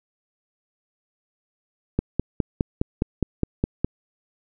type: click train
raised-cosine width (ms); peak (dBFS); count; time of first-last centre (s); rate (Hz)
3; -7; 10; 1.99-3.846; 4.85
effects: none